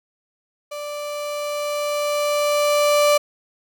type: tone with level ramp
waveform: 35% pulse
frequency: 587.3 Hz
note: D5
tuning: in tune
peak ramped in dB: -27 to -11 dBFS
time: 0.71-3.18 s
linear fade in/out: 10 ms
effects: none